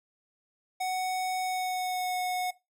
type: tone with pitch glide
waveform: square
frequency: 743 to 730.7 Hz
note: F#5 to F#5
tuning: +7 to -22 cents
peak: -29 dBFS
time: 0.8-2.51 s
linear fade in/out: 10 ms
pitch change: -29 cents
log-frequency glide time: 1.41-2.17 s
effects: noise-tail reverb RT60 0.2 s tail -17 dB re dry